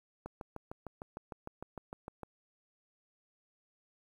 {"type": "click train", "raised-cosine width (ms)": 1, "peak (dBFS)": -28, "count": 14, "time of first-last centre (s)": [0.26, 2.233], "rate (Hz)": 6.59, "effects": ["10-bit"]}